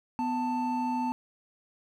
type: tone pair together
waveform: triangle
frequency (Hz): 248.8 / 886.6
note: B3 / A5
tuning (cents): +13 / +13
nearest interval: octave + minor seventh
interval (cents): 2200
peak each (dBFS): -28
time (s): 0.19-1.12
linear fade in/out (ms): 0
effects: none